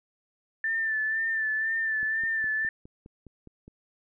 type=tone with vibrato; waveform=sine; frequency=1773 Hz; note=A6; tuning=13 cents sharp; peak=-25 dBFS; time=0.64-2.69 s; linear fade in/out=2 ms; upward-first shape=sine; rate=2 Hz; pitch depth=35 cents each way
type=click train; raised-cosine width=3 ms; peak=-34 dBFS; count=9; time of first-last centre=2.03-3.679 s; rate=4.85 Hz
effects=none